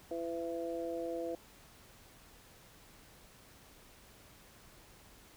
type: harmonic tone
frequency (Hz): 167.9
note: E3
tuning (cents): +32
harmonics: 2 / 3 / 4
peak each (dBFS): -40 / -39 / -42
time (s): 0.11-1.35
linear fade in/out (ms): 2
effects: pink hiss -59 dBFS RMS until 5.36 s